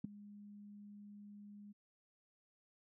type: tone with ADSR envelope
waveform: sine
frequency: 205.3 Hz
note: G#3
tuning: 20 cents flat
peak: -33 dBFS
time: 0.04-1.73 s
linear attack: 6 ms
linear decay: 7 ms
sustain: -19 dB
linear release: 18 ms
effects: none